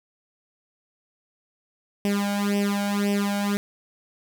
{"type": "tone with flanger", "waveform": "sawtooth", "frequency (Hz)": 202.4, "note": "G#3", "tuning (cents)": -44, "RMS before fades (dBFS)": -24, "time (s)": [2.05, 3.57], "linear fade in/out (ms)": 0, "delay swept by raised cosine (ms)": [0.36, 1.34], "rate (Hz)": 1.9, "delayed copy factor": 0.9, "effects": []}